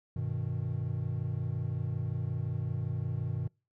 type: chord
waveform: triangle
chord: G augmented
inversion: none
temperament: equal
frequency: 98 / 123.47 / 155.56 Hz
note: G2 / B2 / D#3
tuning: 0 / 0 / 0 cents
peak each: -34 / -32 / -35 dBFS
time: 0.16-3.48 s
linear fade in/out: 5 ms
effects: noise-tail reverb RT60 0.3 s tail -26 dB re dry